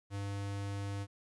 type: tone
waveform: square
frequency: 100 Hz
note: G2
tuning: 35 cents sharp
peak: -37 dBFS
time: 0.1-1.07 s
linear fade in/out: 50 ms
effects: resampled to 24000 Hz + 13-bit